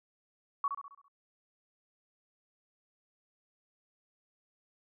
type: tone with echo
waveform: sine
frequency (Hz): 1123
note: C#6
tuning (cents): +22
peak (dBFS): -27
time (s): 0.64-0.68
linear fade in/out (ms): 2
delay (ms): 67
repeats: 6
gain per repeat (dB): -6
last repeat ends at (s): 1.082
effects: none